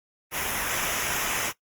pink noise with comb filter, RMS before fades -28 dBFS, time 0.31-1.53 s, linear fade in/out 50 ms, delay 0.23 ms, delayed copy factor -0.75, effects noise-tail reverb RT60 0.1 s tail -17 dB re dry + Opus 32 kbps

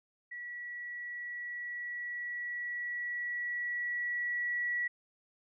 sine tone with level ramp, 1937 Hz, B6, 34 cents flat, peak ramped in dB -40 to -30 dBFS, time 0.31-4.88 s, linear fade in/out 10 ms, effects none

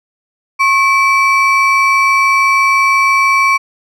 triangle ring-modulated tone, 1700 Hz, G#6, 40 cents sharp, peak -3 dBFS, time 0.59-3.58 s, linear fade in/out 20 ms, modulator 613 Hz, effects none

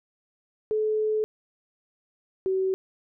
sine tone pair in turn, 430.9 / 379.3 Hz, A4 / F#4, -36 / +43 cents, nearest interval major second, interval 221 cents, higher first, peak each -22 dBFS, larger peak neither, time 0.71-1.24 / 2.46-2.74 s, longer first, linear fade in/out 0 ms, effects none

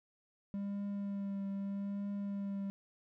triangle tone with vibrato, 199.2 Hz, G3, 28 cents sharp, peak -34 dBFS, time 0.54-2.7 s, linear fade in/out 0 ms, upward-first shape triangle, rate 0.8 Hz, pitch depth 23 cents each way, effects none

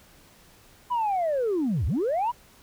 sine linear two-way sweep, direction down then up, 1004 to 60.1 to 1004 Hz, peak -21 dBFS, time 0.9-2.32 s, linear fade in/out 20 ms, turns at 1.86 s, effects tanh soft clip ceiling -20 dBFS + pink hiss -55 dBFS RMS until 2.62 s

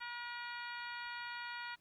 harmonic tone with a mistuned harmonic, 479.1 Hz, A#4, 47 cents sharp, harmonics 2 / 3 / 4 / 5 / 6 / 7 / 8 / 9, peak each -47 / -46 / -48 / -51 / -55 / -57 / -58 / -54 dBFS, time 0-1.76 s, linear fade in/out 20 ms, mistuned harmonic 8, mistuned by -23 cents, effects pink hiss -74 dBFS RMS until 1.8 s + MP3 96 kbps

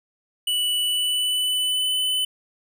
square tone with pitch glide, 2960 to 3013 Hz, F#7 to F#7, 0 to +31 cents, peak -21 dBFS, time 0.47-2.25 s, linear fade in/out 5 ms, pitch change +31 cents, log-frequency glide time 0.78-1.93 s, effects none

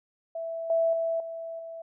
sine tone with level steps, 660 Hz, E5, 2 cents sharp, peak -31 / -21 / -25 / -34 / -37 dBFS, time 0.35-1.82 s, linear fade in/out 5 ms, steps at 0.7 / 0.93 / 1.2 / 1.59 s, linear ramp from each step 2 ms, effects none

